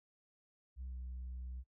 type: tone with pitch glide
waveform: sine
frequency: 64 to 62.72 Hz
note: C2 to B1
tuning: -38 to +27 cents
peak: -40 dBFS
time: 0.76-1.64 s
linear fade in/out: 50 ms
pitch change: -35 cents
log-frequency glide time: 0.87-0.94 s
effects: noise-tail reverb RT60 0.1 s tail -25 dB re dry + tanh soft clip ceiling -40 dBFS